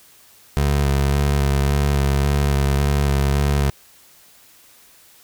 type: tone with vibrato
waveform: 25% pulse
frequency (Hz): 70.4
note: C#2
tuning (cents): +27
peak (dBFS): -12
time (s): 0.57-3.7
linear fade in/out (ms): 0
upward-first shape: square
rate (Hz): 1.8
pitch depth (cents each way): 22
effects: white hiss -50 dBFS RMS until 5.23 s